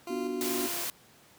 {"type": "tone with tremolo", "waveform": "20% pulse", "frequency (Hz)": 346.6, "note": "F4", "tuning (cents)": -13, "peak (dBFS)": -32, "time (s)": [0.07, 0.84], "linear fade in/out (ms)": 2, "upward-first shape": "square", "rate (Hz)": 2.5, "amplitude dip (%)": 40}
{"type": "chord", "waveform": "sine", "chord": "B minor", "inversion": "none", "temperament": "just", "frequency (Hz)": [246.9, 296.3, 370.4], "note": ["B3", "D4", "F#4"], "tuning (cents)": [0, 15, 2], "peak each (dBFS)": [-36, -37, -33], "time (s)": [0.09, 0.68], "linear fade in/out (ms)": 20}
{"type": "noise", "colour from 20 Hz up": "white", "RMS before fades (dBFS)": -34, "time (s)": [0.41, 0.9], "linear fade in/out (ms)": 0}
{"effects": ["pink hiss -58 dBFS RMS until 1.38 s", "high-pass 100 Hz 12 dB/octave"]}